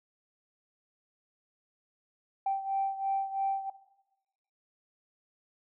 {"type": "beating tone pair", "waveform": "sine", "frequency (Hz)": [780, 783], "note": ["G5", "G5"], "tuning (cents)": [-9, -2], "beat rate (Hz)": 3, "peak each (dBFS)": [-29, -34], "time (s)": [2.46, 3.7], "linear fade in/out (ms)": 5, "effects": ["noise-tail reverb RT60 1.0 s tail -17 dB re dry", "tanh soft clip ceiling -21 dBFS"]}